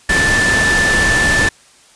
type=tone in noise; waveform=sine; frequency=1760 Hz; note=A6; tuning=in tune; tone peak=-12 dBFS; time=0.09-1.49 s; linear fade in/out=5 ms; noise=pink; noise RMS=-17 dBFS; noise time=0.09-1.49 s; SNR=+2 dB; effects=white hiss -47 dBFS RMS until 1.95 s + resampled to 22050 Hz